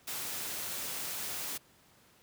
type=noise; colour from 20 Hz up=white; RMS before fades=-38 dBFS; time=0.07-1.58 s; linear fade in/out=10 ms; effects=pink hiss -63 dBFS RMS until 2.22 s + high-pass 80 Hz 12 dB/octave

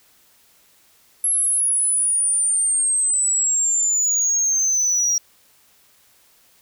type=exponential sweep; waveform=sine; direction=down; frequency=11200 to 5680 Hz; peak=-14 dBFS; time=1.24-5.18 s; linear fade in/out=2 ms; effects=tanh soft clip ceiling -15 dBFS + white hiss -56 dBFS RMS until 6.61 s

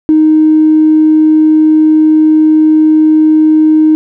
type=tone with tanh clipping; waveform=triangle; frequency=311.1 Hz; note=D#4; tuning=in tune; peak=-3 dBFS; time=0.09-3.95 s; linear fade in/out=0 ms; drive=4 dB; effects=none

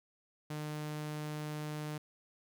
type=tone; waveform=sawtooth; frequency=151.3 Hz; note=D#3; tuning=48 cents flat; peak=-34 dBFS; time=0.5-1.98 s; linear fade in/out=5 ms; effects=none

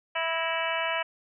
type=harmonic tone with a mistuned harmonic; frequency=328.3 Hz; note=E4; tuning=7 cents flat; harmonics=2 / 3 / 4 / 5 / 6 / 7 / 8 / 9; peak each=-32 / -33 / -36 / -35 / -37 / -34 / -36 / -35 dBFS; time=0.15-1.03 s; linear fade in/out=10 ms; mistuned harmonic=6; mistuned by=-72 cents; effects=none

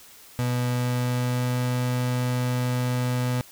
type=tone with pitch glide; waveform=35% pulse; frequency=123.47 to 124.62 Hz; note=B2 to B2; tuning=0 to +16 cents; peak=-21 dBFS; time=0.39-3.41 s; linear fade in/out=0 ms; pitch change=+16 cents; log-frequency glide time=0.7-1.68 s; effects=white hiss -49 dBFS RMS until 3.51 s

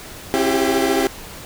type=tone cluster; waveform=30% pulse; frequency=269.6 / 333.9 / 387.8 / 401.8 Hz; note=C#4 / E4 / G4 / G4; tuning=-48 / +22 / -19 / +43 cents; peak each=-19 dBFS; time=0.34-1.07 s; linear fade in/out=0 ms; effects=pink hiss -36 dBFS RMS until 1.45 s

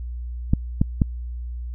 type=clicks; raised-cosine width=5 ms; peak=-4 dBFS; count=3; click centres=0.535 / 0.815 / 1.018 s; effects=added 60 Hz sine -28 dBFS peak until 1.74 s

